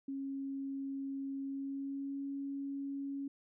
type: tone with pitch glide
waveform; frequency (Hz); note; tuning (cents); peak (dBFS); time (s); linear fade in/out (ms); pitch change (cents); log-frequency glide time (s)
sine; 273.2 to 277.5; C#4 to C#4; -25 to +2; -37; 0.08-3.28; 5; +27; 1.43-2.24
effects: none